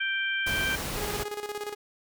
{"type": "harmonic tone", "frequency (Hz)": 784, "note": "G5", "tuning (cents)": 0, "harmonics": [2, 3, 4], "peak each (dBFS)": [-28, -32, -34], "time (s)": [0, 0.76], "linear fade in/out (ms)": 10}
{"type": "noise", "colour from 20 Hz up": "pink", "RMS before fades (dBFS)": -33, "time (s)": [0.46, 1.24], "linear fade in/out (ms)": 10}
{"type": "tone with tremolo", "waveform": "sawtooth", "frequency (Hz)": 415.3, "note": "G#4", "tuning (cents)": 0, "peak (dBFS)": -27, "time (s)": [0.96, 1.75], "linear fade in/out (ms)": 20, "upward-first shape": "square", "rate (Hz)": 17, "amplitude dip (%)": 65}
{"effects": []}